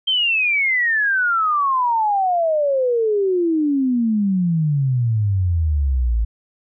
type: exponential sweep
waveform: sine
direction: down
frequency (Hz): 3167 to 53.5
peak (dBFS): -15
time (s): 0.07-6.25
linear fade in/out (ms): 10
effects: none